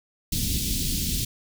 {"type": "band-stop noise", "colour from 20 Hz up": "pink", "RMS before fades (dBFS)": -26, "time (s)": [0.32, 1.25], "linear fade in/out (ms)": 5, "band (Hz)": [270, 3300], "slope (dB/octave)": 24, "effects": []}